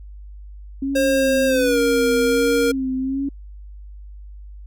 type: tone with vibrato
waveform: sine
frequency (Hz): 269.3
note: C#4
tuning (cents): -50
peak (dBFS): -20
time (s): 0.82-3.29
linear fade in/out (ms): 5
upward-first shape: sine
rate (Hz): 1.3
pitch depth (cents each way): 64
type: tone with pitch glide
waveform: square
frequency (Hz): 536 to 469.3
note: C5 to A#4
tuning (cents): +42 to +12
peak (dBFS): -17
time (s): 0.95-2.72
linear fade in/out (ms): 10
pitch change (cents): -230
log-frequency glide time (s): 1.46-1.79
effects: added 50 Hz sine -35 dBFS peak until 4.66 s + Opus 48 kbps